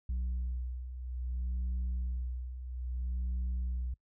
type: beating tone pair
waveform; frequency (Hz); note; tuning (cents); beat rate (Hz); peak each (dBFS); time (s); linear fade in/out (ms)
sine; 61.5 / 62.1; B1 / B1; -7 / +10; 0.6; -37 / -32; 0.09-3.94; 5
effects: noise-tail reverb RT60 0.1 s tail -24 dB re dry + tanh soft clip ceiling -30 dBFS